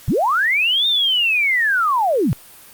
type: linear two-way sweep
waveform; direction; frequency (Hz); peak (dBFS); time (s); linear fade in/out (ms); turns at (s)
sine; up then down; 92.5 to 3680 to 97.4; -14; 0.08-2.33; 0; 0.87
effects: white hiss -43 dBFS RMS until 2.73 s + Opus 48 kbps